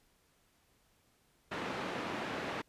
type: band-pass noise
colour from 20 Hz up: pink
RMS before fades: -39 dBFS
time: 1.51-2.62 s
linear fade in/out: 10 ms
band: 210 to 2500 Hz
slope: 12 dB/octave
effects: pink hiss -71 dBFS RMS until 2.68 s + resampled to 32000 Hz